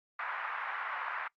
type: band-pass noise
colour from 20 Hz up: pink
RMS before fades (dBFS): -37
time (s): 0.19-1.28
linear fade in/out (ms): 5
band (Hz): 1000 to 1900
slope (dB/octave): 24
effects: noise-tail reverb RT60 0.1 s tail -22 dB re dry + Opus 48 kbps